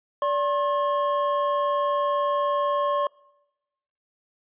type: tone pair together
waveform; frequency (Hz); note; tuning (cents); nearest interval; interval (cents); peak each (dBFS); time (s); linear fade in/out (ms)
triangle; 578.4 / 1074; D5 / C6; -27 / +45; major seventh; 1072; -22 / -22; 0.22-3.07; 2
effects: noise-tail reverb RT60 1.0 s tail -25 dB re dry + resampled to 8000 Hz